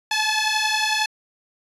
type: beating tone pair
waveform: 10% pulse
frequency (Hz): 857 / 868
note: A5 / A5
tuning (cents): -46 / -24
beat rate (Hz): 11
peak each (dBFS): -14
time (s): 0.11-1.06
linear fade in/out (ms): 5
effects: resampled to 24000 Hz